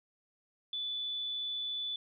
sine tone, 3477 Hz, A7, 21 cents flat, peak -34 dBFS, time 0.73-1.96 s, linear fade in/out 2 ms, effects none

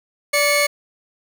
sawtooth tone pair together, 581 / 2194 Hz, D5 / C#7, -19 / -18 cents, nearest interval octave + major seventh, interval 2301 cents, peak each -14 dBFS, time 0.33-0.67 s, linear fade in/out 10 ms, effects none

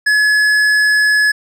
sine tone with hard clipping, 1701 Hz, G#6, 41 cents sharp, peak -11 dBFS, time 0.06-1.32 s, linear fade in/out 10 ms, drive 9 dB, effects none

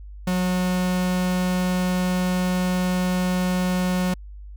45% pulse tone, 182.1 Hz, F#3, 27 cents flat, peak -20 dBFS, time 0.27-4.14 s, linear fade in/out 5 ms, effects added 50 Hz sine -36 dBFS peak until 4.56 s

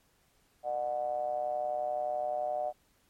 triangle ring-modulated tone, 65.8 Hz, C2, 10 cents sharp, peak -25 dBFS, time 0.63-2.73 s, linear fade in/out 50 ms, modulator 669 Hz, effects pink hiss -69 dBFS RMS until 3.09 s + MP3 64 kbps

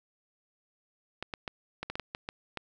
clicks, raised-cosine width 0.3 ms, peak -19 dBFS, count 10, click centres 1.226 / 1.338 / 1.478 / 1.83 / 1.9 / 1.955 / 1.997 / 2.149 / 2.289 / 2.573 s, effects none

